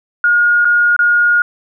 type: tone with dropouts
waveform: sine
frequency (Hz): 1431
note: F6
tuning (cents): +42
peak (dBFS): -8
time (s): 0.24-1.42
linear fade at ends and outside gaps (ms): 2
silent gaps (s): 0.647-0.652 / 0.964-0.991
effects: none